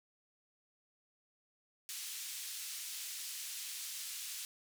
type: band-pass noise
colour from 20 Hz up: white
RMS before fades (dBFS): -44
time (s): 1.89-4.45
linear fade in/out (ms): 0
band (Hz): 2700 to 11000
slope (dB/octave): 12
effects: none